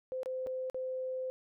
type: tone with dropouts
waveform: sine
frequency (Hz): 516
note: C5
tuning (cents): -24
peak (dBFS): -34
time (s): 0.12-1.3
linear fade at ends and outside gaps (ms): 0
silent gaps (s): 0.232-0.259 / 0.464-0.47 / 0.699-0.745
effects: none